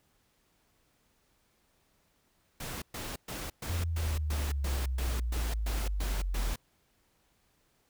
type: noise bursts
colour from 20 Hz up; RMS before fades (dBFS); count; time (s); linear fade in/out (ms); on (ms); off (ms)
pink; -39; 12; 2.6-6.56; 5; 220; 120
type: exponential sweep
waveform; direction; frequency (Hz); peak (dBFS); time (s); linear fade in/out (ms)
sine; down; 87.31 to 42.6; -29; 3.69-6.54; 10
effects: pink hiss -71 dBFS RMS until 7.89 s